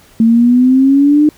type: exponential sweep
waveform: sine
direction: up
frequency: 223.4 to 304.7 Hz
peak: -5 dBFS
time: 0.2-1.29 s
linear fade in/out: 2 ms
effects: pink hiss -45 dBFS RMS until 1.37 s